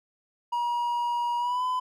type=tone with pitch glide; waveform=triangle; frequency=956 to 1008.8 Hz; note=A#5 to B5; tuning=+43 to +36 cents; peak=-23 dBFS; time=0.52-1.8 s; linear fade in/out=10 ms; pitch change=+93 cents; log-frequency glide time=1.38-1.64 s; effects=none